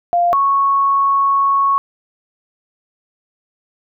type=tone pair in turn; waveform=sine; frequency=697 / 1105.5 Hz; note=F5 / C#6; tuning=-4 / -5 cents; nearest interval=minor sixth; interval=799 cents; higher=second; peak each=-11 dBFS; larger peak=neither; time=0.13-0.33 / 0.33-1.78 s; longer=second; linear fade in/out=0 ms; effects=none